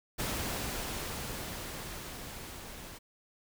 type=noise with level ramp; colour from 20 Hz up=pink; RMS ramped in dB=-34 to -47 dBFS; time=0.18-2.99 s; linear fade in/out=20 ms; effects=none